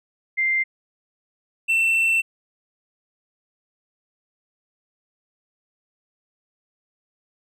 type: tone pair in turn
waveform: sine / triangle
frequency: 2093 / 2686 Hz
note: C7 / E7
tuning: 0 / +32 cents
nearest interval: major third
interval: 432 cents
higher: second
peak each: -18 / -15 dBFS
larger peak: second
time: 0.37-0.64 / 1.68-2.22 s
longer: second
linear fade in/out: 20 ms
effects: none